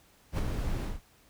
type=noise with ADSR envelope; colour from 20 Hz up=brown; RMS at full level=-25 dBFS; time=0.32-1.01 s; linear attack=69 ms; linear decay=6 ms; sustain=-6 dB; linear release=170 ms; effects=pink hiss -62 dBFS RMS until 1.29 s